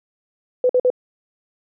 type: tone bursts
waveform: sine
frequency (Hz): 502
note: B4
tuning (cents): +28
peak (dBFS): -12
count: 3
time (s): 0.64-0.902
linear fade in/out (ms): 2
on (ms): 54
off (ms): 50
effects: none